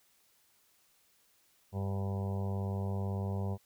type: harmonic tone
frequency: 98 Hz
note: G2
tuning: in tune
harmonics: 1 / 2 / 4 / 5 / 6 / 7 / 8 / 9 / 10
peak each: -33 / -39 / -45 / -47 / -49 / -50 / -51 / -52 / -53 dBFS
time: 1.72-3.58 s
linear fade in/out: 50 ms
effects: white hiss -69 dBFS RMS until 3.65 s